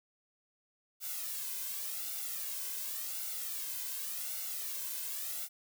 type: noise with flanger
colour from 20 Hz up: blue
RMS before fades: -39 dBFS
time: 1-5.49 s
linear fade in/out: 50 ms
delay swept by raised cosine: 1.4 to 1.97 ms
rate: 0.89 Hz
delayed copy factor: +0.7
effects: none